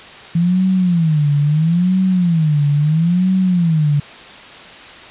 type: tone with vibrato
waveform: sine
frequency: 164.81 Hz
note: E3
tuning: in tune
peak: -11 dBFS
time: 0.35-4 s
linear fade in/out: 5 ms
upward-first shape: sine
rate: 0.75 Hz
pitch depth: 230 cents each way
effects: white hiss -36 dBFS RMS until 5.1 s + resampled to 8000 Hz